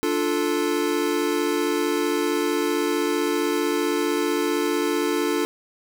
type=chord; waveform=square; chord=D minor; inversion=none; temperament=equal; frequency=293.7 / 349.2 / 440 Hz; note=D4 / F4 / A4; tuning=0 / 0 / 0 cents; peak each=-26 dBFS; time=0.03-5.45 s; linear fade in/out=0 ms; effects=none